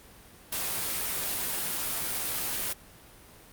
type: noise with comb filter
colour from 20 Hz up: white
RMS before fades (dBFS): -31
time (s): 0.52-2.73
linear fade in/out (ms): 5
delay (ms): 14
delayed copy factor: -0.65
effects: pink hiss -52 dBFS RMS until 3.52 s + Opus 32 kbps